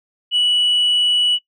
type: tone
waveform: sine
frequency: 2946 Hz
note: F#7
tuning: 8 cents flat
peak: -11 dBFS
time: 0.31-1.39 s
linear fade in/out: 50 ms
effects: noise-tail reverb RT60 0.1 s tail -20 dB re dry + tanh soft clip ceiling -11 dBFS